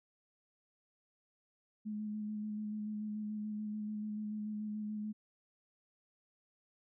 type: tone with vibrato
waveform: sine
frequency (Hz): 211.9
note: G#3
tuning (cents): +35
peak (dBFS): -37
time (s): 1.85-5.13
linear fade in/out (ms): 20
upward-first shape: square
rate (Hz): 6.9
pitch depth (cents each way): 14
effects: none